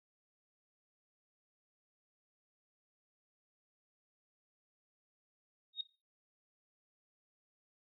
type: tone with exponential growth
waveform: sine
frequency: 3729 Hz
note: A#7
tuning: in tune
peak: -31 dBFS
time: 5.73-5.81 s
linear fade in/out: 5 ms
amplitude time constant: 16 ms
effects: noise-tail reverb RT60 0.3 s tail -19 dB re dry